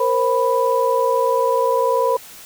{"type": "tone cluster", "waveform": "sine", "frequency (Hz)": [466.7, 527, 988], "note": ["A#4", "C5", "B5"], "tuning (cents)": [2, 12, 0], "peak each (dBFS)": -19, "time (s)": [0, 2.17], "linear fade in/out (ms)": 5, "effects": ["white hiss -40 dBFS RMS until 2.45 s"]}